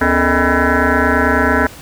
sine tone with frequency modulation, 634 Hz, D#5, 32 cents sharp, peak -10 dBFS, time 0.01-1.67 s, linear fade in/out 5 ms, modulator 177 Hz, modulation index 6.4, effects pink hiss -36 dBFS RMS until 1.81 s

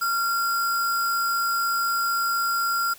sine tone with sample-and-hold, 1378 Hz, F6, 24 cents flat, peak -21 dBFS, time 0.01-2.94 s, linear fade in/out 10 ms, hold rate 6300 Hz, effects white hiss -48 dBFS RMS until 2.98 s

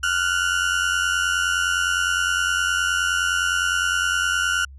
35% pulse tone pair together, 1400 / 1489.7 Hz, F6 / F#6, +4 / +11 cents, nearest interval minor second, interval 107 cents, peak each -20 / -21 dBFS, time 0.03-4.65 s, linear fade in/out 5 ms, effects added 68 Hz sine -39 dBFS peak until 4.78 s + resampled to 22050 Hz

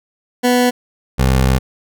20% pulse tone pair in turn, 246.9 / 65.22 Hz, B3 / C2, 0 / -5 cents, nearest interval octave + major seventh, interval 2305 cents, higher first, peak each -6 dBFS, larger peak neither, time 0.43-0.71 / 1.18-1.59 s, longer second, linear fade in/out 20 ms, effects none

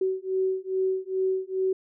sine beating tone pair, 376.6 / 379 Hz, F#4 / F#4, +31 / +42 cents, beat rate 2.4 Hz, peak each -27 dBFS, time 0.01-1.73 s, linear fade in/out 5 ms, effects none

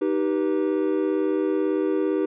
triangle chord, Eb augmented, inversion none, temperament just, 311.1 / 388.9 / 486.1 Hz, Eb4 / G4 / B4, 0 / -14 / -28 cents, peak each -22 / -22 / -26 dBFS, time 0.01-2.26 s, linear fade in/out 10 ms, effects resampled to 8000 Hz

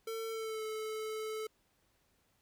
square tone with pitch glide, 450 to 435.2 Hz, A4 to A4, +39 to -19 cents, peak -38 dBFS, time 0.07-1.47 s, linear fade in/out 5 ms, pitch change -58 cents, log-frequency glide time 0.28-0.63 s, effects pink hiss -74 dBFS RMS until 2.41 s

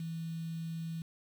sine tone with quantisation, 164 Hz, E3, 9 cents flat, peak -36 dBFS, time 0-1.02 s, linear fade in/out 2 ms, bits 9, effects none

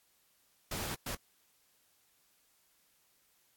pink noise bursts at uneven times, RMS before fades -38 dBFS, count 2, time 0.71-0.95 / 1.06-1.15 s, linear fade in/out 5 ms, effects white hiss -71 dBFS RMS until 3.56 s + AAC 64 kbps

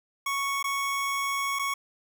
25% pulse tone with dropouts, 1108.7 Hz, C#6, in tune, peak -23 dBFS, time 0.26-1.74 s, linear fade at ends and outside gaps 5 ms, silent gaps 0.628-0.641 / 1.589-1.593 s, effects none

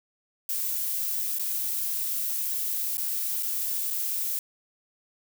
violet noise with dropouts, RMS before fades -29 dBFS, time 0.49-4.39 s, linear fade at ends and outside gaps 1 ms, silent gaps 1.386-1.395 / 2.971-2.981 / 3.425-3.43 / 3.904-3.908 s, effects none

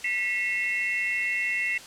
sine tone cluster, 1965 / 2159 / 2700 Hz, B6 / C#7 / E7, -9 / -46 / +41 cents, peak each -29 dBFS, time 0.04-1.78 s, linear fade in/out 5 ms, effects white hiss -44 dBFS RMS until 1.86 s + low-pass 8000 Hz 12 dB/octave

